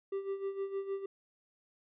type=tone with tremolo; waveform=triangle; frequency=392 Hz; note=G4; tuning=in tune; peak=-30 dBFS; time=0.12-1.06 s; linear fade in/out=5 ms; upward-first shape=sine; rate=6.5 Hz; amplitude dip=70%; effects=resampled to 8000 Hz